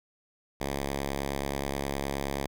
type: tone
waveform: 5% pulse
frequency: 69.5 Hz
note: C#2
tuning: 5 cents sharp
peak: -19 dBFS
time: 0.6-2.47 s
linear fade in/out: 10 ms
effects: none